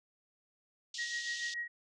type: band-pass noise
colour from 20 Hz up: pink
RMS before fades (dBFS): -43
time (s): 0.94-1.54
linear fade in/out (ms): 2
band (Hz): 3000 to 6900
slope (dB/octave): 48
type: tone with tremolo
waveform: sine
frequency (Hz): 1897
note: A#6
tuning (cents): +30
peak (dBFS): -34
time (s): 0.98-1.68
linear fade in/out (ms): 10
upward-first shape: sine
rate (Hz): 6.9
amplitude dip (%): 60
effects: none